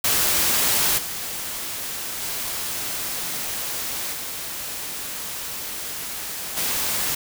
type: noise with level steps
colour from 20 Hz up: white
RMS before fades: -20 / -30 / -28 / -31 / -24 dBFS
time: 0.04-7.15 s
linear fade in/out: 5 ms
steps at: 0.97 / 2.21 / 4.12 / 6.56 s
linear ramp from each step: 20 ms
effects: none